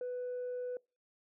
sine tone, 496.1 Hz, B4, 8 cents sharp, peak -34 dBFS, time 0.01-0.77 s, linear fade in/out 2 ms, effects noise-tail reverb RT60 0.3 s tail -26 dB re dry + tanh soft clip ceiling -34 dBFS

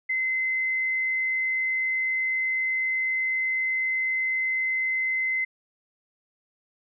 sine tone, 2056 Hz, C7, 31 cents flat, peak -23 dBFS, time 0.09-5.45 s, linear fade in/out 10 ms, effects none

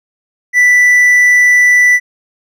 triangle tone, 1975.5 Hz, B6, in tune, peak -3 dBFS, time 0.53-2 s, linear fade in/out 50 ms, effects none

